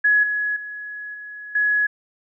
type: tone with level steps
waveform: sine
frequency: 1684 Hz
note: G#6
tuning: 24 cents sharp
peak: -13 / -20 / -30 / -33 / -16 dBFS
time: 0.04-1.87 s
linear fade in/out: 10 ms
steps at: 0.23 / 0.56 / 1.14 / 1.55 s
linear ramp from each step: 5 ms
effects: none